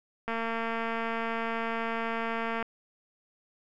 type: click train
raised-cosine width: 0.5 ms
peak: -18 dBFS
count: 536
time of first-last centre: 0.28-2.626 s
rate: 228 Hz
effects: none